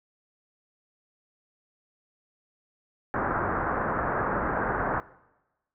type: low-pass noise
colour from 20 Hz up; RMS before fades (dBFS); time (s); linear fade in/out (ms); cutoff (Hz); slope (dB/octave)
white; -28; 3.14-5; 0; 1600; 48
effects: noise-tail reverb RT60 1.0 s tail -20 dB re dry